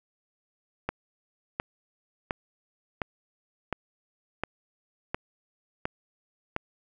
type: click train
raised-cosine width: 0.5 ms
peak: -13 dBFS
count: 9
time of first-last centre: 0.89-6.564 s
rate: 1.41 Hz
effects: none